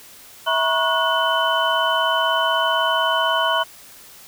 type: tone cluster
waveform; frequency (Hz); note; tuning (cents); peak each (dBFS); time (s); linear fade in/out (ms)
sine; 653 / 958 / 1094 / 1464 / 3026; E5 / A#5 / C#6 / F#6 / F#7; -17 / +47 / -23 / -19 / +38; -23; 0.46-3.64; 20
effects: white hiss -44 dBFS RMS until 4.27 s